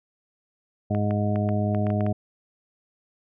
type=harmonic tone; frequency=103.83 Hz; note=G#2; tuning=in tune; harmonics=1 / 2 / 3 / 4 / 6 / 7; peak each=-24 / -26 / -34 / -35 / -30 / -34 dBFS; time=0.9-2.13 s; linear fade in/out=10 ms
type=clicks; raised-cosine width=0.5 ms; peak=-21 dBFS; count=9; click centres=0.949 / 1.109 / 1.359 / 1.49 / 1.748 / 1.868 / 1.903 / 2.008 / 2.065 s
effects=none